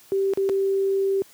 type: tone with dropouts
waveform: sine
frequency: 390 Hz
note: G4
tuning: 9 cents flat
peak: -19 dBFS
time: 0.12-1.22 s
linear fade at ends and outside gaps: 0 ms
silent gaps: 0.336-0.374 / 0.491-0.496 s
effects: white hiss -52 dBFS RMS until 1.33 s + high-pass 80 Hz 12 dB/octave